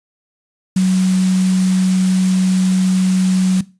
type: tone in noise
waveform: sine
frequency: 186.4 Hz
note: F#3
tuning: 13 cents sharp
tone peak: -10 dBFS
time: 0.76-3.61 s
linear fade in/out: 5 ms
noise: white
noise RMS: -28 dBFS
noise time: 0.76-3.61 s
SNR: +15 dB
effects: noise-tail reverb RT60 0.3 s tail -19 dB re dry + resampled to 22050 Hz